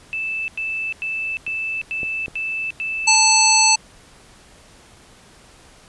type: tone bursts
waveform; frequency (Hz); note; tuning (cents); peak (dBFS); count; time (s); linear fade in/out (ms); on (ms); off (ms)
sine; 2637; E7; 0; -22; 7; 0.13-3.15; 0; 350; 95
type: clicks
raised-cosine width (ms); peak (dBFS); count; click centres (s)
2; -29 / -19 / -21; 3; 1.479 / 2.032 / 2.282
type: harmonic tone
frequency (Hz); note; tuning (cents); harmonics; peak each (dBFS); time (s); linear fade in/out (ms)
878; A5; -4; 1 / 3 / 5 / 7 / 9; -18 / -18 / -18 / -18 / -18; 3.07-3.76; 10
effects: pink hiss -48 dBFS RMS until 5.88 s + resampled to 24000 Hz